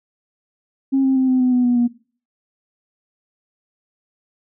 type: tone with pitch steps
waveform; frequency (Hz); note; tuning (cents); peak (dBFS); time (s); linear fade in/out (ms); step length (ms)
sine; 270 / 265.5 / 261.1 / 256.8 / 252.5 / 248.3 / 244.2 / 240.1; C#4 / C4 / C4 / C4 / B3 / B3 / B3 / B3; -45 / +25 / -3 / -32 / +39 / +9 / -19 / -49; -12; 0.92-1.88; 20; 120
effects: noise-tail reverb RT60 0.4 s tail -18 dB re dry + tanh soft clip ceiling -9 dBFS